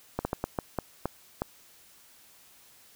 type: slowing click train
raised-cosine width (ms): 1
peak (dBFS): -14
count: 8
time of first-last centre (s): 0.19-1.42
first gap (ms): 60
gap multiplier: 1.35
effects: white hiss -57 dBFS RMS until 2.95 s